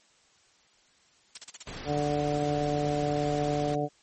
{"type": "noise bursts", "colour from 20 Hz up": "blue", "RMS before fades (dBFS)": -35, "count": 5, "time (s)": [1.35, 1.629], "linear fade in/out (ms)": 5, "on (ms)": 27, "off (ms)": 36}
{"type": "noise", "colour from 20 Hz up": "pink", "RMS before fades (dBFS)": -40, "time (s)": [1.67, 3.75], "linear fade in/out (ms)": 2}
{"type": "harmonic tone", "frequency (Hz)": 146.83, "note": "D3", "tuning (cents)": 0, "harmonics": [1, 2, 3, 4, 5], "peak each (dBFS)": [-32, -32, -32, -32, -32], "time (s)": [1.85, 3.89], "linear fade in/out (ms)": 50}
{"effects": ["white hiss -63 dBFS RMS until 4.02 s", "MP3 32 kbps"]}